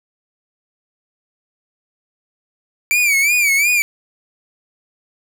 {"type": "tone with vibrato", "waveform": "45% pulse", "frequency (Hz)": 2318, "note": "D7", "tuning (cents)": -23, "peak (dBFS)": -12, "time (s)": [2.91, 3.82], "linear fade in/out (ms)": 0, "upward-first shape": "sine", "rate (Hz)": 2.8, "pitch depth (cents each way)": 110, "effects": ["8-bit"]}